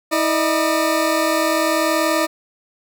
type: tone pair together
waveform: 20% pulse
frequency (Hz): 322.2 / 604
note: E4 / D5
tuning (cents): -39 / +48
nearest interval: major seventh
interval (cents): 1087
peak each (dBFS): -14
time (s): 0.11-2.27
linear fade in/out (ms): 20
effects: none